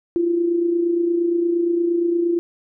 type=tone with amplitude modulation; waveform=sine; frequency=342.9 Hz; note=F4; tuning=32 cents flat; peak=-14 dBFS; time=0.16-2.39 s; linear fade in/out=0 ms; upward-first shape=sine; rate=28.6 Hz; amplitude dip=50%; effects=none